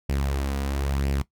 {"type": "tone with flanger", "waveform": "sawtooth", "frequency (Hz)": 69, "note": "C#2", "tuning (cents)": -7, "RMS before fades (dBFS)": -26, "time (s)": [0.09, 1.22], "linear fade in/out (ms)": 5, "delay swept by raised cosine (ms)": [0.38, 4.18], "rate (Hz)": 1, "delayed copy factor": 0.5, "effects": ["noise-tail reverb RT60 0.1 s tail -17 dB re dry"]}